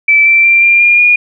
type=tone with pitch steps; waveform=sine; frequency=2318 / 2341 / 2364 / 2387 / 2411 / 2435 Hz; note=D7 / D7 / D7 / D7 / D7 / D#7; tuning=-23 / -6 / +11 / +28 / +45 / -38 cents; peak=-4 dBFS; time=0.08-1.16 s; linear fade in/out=5 ms; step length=180 ms; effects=none